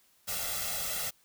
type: noise with comb filter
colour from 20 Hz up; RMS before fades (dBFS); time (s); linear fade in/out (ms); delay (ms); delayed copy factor
white; -34; 0.27-1.11; 20; 1.5; +1
effects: white hiss -66 dBFS RMS until 1.24 s